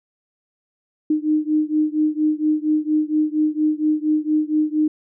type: beating tone pair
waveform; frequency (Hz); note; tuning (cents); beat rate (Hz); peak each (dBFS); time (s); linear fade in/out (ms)
sine; 304.8 / 309.1; D#4 / D#4; -36 / -11; 4.3; -19 / -20; 1.1-4.88; 5
effects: none